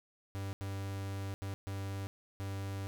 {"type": "tone bursts at uneven times", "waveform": "45% pulse", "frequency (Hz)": 98, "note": "G2", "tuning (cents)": 0, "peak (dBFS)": -37, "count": 5, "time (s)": [[0.35, 0.53], [0.61, 1.34], [1.42, 1.54], [1.67, 2.07], [2.4, 2.87]], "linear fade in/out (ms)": 0, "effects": []}